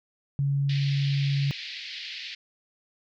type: tone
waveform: sine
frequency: 140 Hz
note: C#3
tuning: 18 cents sharp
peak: -22 dBFS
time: 0.39-1.51 s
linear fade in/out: 0 ms
type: band-pass noise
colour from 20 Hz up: white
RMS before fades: -38 dBFS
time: 0.69-2.35 s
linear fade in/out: 5 ms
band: 1900 to 4700 Hz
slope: 48 dB/octave
effects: none